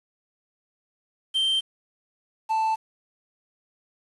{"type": "tone pair in turn", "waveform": "triangle", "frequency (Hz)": [3136, 882.4], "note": ["G7", "A5"], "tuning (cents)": [0, 5], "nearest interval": "octave + minor seventh", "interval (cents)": 2195, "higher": "first", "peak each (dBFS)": -19, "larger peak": "neither", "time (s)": [[1.34, 1.61], [2.49, 2.76]], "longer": "neither", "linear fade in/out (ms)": 20, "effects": ["resampled to 24000 Hz", "8-bit"]}